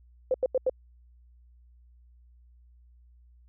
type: tone bursts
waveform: sine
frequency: 514 Hz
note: C5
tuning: 31 cents flat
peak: -21 dBFS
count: 4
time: 0.31-0.696 s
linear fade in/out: 2 ms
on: 32 ms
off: 86 ms
effects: added 60 Hz sine -54 dBFS peak until 3.48 s